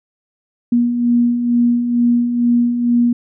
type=beating tone pair; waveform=sine; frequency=237.6 / 239.8 Hz; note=A#3 / A#3; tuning=+33 / +49 cents; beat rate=2.2 Hz; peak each=-21 / -12 dBFS; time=0.72-3.13 s; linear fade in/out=5 ms; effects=none